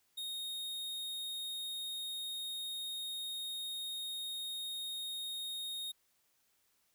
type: tone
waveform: 45% pulse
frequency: 3719 Hz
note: A#7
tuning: 5 cents flat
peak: -39 dBFS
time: 0.17-5.92 s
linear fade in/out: 10 ms
effects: white hiss -75 dBFS RMS until 6.94 s

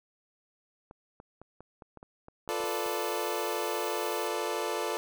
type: clicks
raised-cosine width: 1 ms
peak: -33 dBFS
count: 12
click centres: 0.911 / 1.201 / 1.416 / 1.606 / 1.822 / 1.973 / 2.029 / 2.284 / 2.477 / 2.604 / 2.639 / 2.862 s
type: chord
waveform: 25% pulse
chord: B half-diminished seventh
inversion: second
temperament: equal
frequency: 349.2 / 440 / 493.9 / 587.3 Hz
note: F4 / A4 / B4 / D5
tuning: 0 / 0 / 0 / 0 cents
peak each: -33 / -30 / -34 / -33 dBFS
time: 2.49-4.97 s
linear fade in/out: 0 ms
type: noise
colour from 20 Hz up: violet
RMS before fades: -44 dBFS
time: 2.65-4.28 s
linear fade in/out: 5 ms
effects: none

